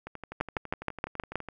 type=two click trains; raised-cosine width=0.5 ms; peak=-13 / -24 dBFS; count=7 / 18; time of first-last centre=0.41-1.356 / 0.07-1.487 s; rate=6.34 / 12 Hz; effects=none